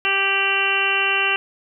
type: harmonic tone with a mistuned harmonic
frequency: 392 Hz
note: G4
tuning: in tune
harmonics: 1 / 2 / 3 / 4 / 5 / 6 / 7 / 8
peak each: -29 / -29 / -27 / -25 / -28 / -26 / -20 / -27 dBFS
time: 0.05-1.36 s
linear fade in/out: 0 ms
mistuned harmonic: 8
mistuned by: -57 cents
effects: none